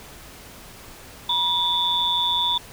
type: tone cluster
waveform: sine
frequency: 965 / 3479 / 3654 Hz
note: B5 / A7 / A#7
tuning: -40 / -20 / -35 cents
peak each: -25 / -21 / -27 dBFS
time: 1.29-2.58 s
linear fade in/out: 5 ms
effects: pink hiss -43 dBFS RMS until 2.72 s